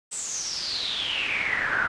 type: noise with band-pass filter sweep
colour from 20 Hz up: brown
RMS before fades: -28 dBFS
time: 0.11-1.88 s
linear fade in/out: 20 ms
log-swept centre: 8100 to 1400 Hz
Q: 9.8
effects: resampled to 22050 Hz